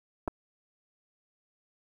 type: clicks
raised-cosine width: 1 ms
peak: -18 dBFS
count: 2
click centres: 0.277 / 0.28 s
effects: 9-bit

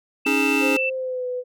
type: tone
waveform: sine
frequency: 2659 Hz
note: E7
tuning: 14 cents sharp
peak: -21 dBFS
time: 0.25-0.9 s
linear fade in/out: 10 ms
type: chord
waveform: square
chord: C# suspended second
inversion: none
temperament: just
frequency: 277.2 / 311.8 / 415.8 Hz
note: C#4 / D#4 / G#4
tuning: 0 / +4 / +2 cents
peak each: -23 / -26 / -26 dBFS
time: 0.26-0.77 s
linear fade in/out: 5 ms
type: tone with pitch glide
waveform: sine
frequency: 523.3 to 499.1 Hz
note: C5 to B4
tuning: 0 to +18 cents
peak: -24 dBFS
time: 0.6-1.44 s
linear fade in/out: 50 ms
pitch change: -82 cents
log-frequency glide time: 0.93-1.27 s
effects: none

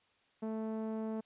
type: tone with low-pass filter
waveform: sawtooth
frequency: 220 Hz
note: A3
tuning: in tune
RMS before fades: -38 dBFS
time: 0.42-1.21 s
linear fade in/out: 10 ms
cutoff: 740 Hz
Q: 0.87
effects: white hiss -71 dBFS RMS until 1.25 s + resampled to 8000 Hz

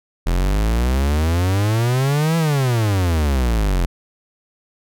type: exponential two-way sweep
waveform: 45% pulse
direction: up then down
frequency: 41.66 to 167.8 to 41.66 Hz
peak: -15 dBFS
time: 0.26-3.86 s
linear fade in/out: 10 ms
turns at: 2.37 s
effects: none

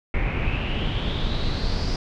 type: noise with low-pass filter sweep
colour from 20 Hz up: brown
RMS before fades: -24 dBFS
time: 0.14-1.96 s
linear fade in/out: 2 ms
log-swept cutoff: 2200 to 5100 Hz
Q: 6.7
effects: none

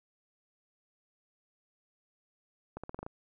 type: accelerating click train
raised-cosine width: 1 ms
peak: -26 dBFS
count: 7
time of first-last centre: 2.77-3.065 s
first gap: 66 ms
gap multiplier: 0.88
effects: none

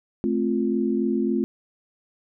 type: chord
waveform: sine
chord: F major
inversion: first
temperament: just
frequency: 218.3 / 261.9 / 349.2 Hz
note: A3 / C4 / F4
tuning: -13 / +2 / 0 cents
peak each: -24 / -25 / -25 dBFS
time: 0.24-1.44 s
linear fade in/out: 0 ms
effects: none

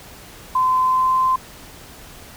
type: tone with pitch glide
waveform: sine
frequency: 1027 to 1036.5 Hz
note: C6 to C6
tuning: -33 to -17 cents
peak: -14 dBFS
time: 0.55-1.36 s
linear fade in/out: 5 ms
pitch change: +16 cents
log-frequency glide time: 0.85-1.15 s
effects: pink hiss -41 dBFS RMS until 2.36 s

